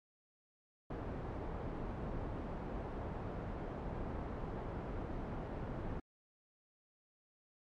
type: low-pass noise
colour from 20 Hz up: pink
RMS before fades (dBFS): -42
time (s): 0.9-6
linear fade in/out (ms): 5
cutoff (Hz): 900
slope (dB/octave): 12
effects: MP3 64 kbps

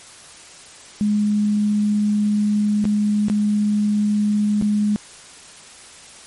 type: tone with dropouts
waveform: sine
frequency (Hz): 208.7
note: G#3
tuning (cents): +9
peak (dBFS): -15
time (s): 1.01-4.96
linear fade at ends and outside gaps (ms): 0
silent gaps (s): 2.843-2.853 / 3.284-3.299 / 4.613-4.623
effects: white hiss -42 dBFS RMS until 6.26 s + MP3 48 kbps

